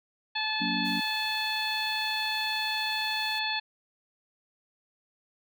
harmonic tone, 867 Hz, A5, 26 cents flat, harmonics 1 / 2 / 3 / 4 / 5, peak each -34 / -34 / -34 / -34 / -34 dBFS, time 0.35-3.6 s, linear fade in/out 10 ms
sine chord, Gb augmented, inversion none, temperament equal with one note detuned, 185 / 233.1 / 286.3 Hz, Gb3 / Bb3 / D4, 0 / 0 / -44 cents, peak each -34 dBFS, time 0.6-1.01 s, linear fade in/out 20 ms
white band-stop noise, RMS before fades -48 dBFS, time 0.84-3.4 s, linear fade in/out 20 ms, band 170 to 1000 Hz, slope 96 dB/octave
effects none

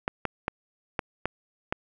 clicks, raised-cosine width 0.5 ms, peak -11 dBFS, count 6, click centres 0.079 / 0.253 / 0.481 / 0.992 / 1.256 / 1.725 s, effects none

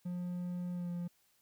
triangle tone with pitch glide, 177.7 to 174.45 Hz, F3 to F3, +30 to -2 cents, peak -34 dBFS, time 0.05-1.08 s, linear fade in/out 10 ms, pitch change -32 cents, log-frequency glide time 0.73-0.9 s, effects white hiss -72 dBFS RMS until 1.41 s

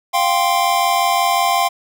square chord, F suspended second, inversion none, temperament equal, 698.5 / 784 / 1046.5 Hz, F5 / G5 / C6, 0 / 0 / 0 cents, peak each -19 dBFS, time 0.13-1.69 s, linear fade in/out 20 ms, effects none

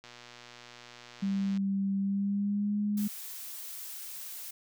click train, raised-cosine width 0.2 ms, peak -31 dBFS, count 185, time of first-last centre 0.04-1.573 s, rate 120 Hz
sine tone with pitch glide, 196 to 207.1 Hz, G3 to G#3, 0 to -5 cents, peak -27 dBFS, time 1.22-3.08 s, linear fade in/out 10 ms, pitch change +95 cents, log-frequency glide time 1.99-2.78 s
blue noise, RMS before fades -42 dBFS, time 2.97-4.51 s, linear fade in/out 5 ms
effects none

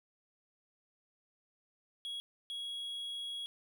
triangle tone bursts at uneven times, 3322 Hz, G#7, in tune, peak -37 dBFS, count 2, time 2.05-2.2 / 2.5-3.46 s, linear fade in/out 0 ms, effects none

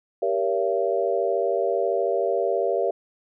sine chord, G diminished seventh, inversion none, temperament just, 392 / 470.4 / 564.5 / 677.4 Hz, G4 / Bb4 / Db5 / Fb5, 0 / +16 / +31 / +47 cents, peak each -26 dBFS, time 0.22-2.91 s, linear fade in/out 5 ms, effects none

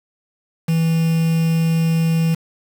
triangle tone with quantisation, 163.6 Hz, E3, 13 cents flat, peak -12 dBFS, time 0.68-2.35 s, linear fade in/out 10 ms, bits 5, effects none

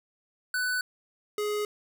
square tone pair in turn, 1495 / 418.3 Hz, F#6 / G#4, +17 / +12 cents, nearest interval octave + minor seventh, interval 2205 cents, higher first, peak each -27 / -28 dBFS, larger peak first, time 0.54-0.81 / 1.38-1.65 s, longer neither, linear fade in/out 2 ms, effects none

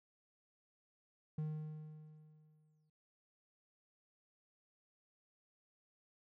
triangle tone with exponential decay, 154.1 Hz, D#3, 16 cents flat, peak -34 dBFS, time 1.38-2.9 s, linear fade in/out 5 ms, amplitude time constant 330 ms, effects none

